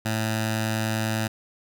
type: tone with notch filter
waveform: 10% pulse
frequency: 110 Hz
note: A2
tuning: in tune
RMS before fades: -26 dBFS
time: 0.05-1.28 s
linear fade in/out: 10 ms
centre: 420 Hz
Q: 0.97
effects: none